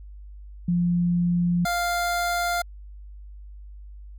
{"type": "tone pair in turn", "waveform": ["sine", "25% pulse"], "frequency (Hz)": [174.61, 698.4], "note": ["F3", "F5"], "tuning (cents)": [0, 0], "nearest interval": "2 octaves", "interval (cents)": 2400, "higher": "second", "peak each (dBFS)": -19, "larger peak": "neither", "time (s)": [[0.68, 1.65], [1.65, 2.62]], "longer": "neither", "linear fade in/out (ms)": 5, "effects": ["added 50 Hz sine -39 dBFS peak until 4.18 s"]}